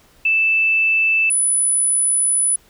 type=tone pair in turn; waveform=sine; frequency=2640 / 9967 Hz; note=E7 / D#9; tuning=+2 / +2 cents; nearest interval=octave + major seventh; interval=2300 cents; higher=second; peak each=-13 / -14 dBFS; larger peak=first; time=0.25-1.3 / 1.3-2.56 s; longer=second; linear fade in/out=5 ms; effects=pink hiss -53 dBFS RMS until 2.69 s